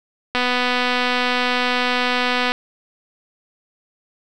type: click train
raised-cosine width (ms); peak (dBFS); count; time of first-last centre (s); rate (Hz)
0.3; -4; 539; 0.35-2.519; 248
effects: none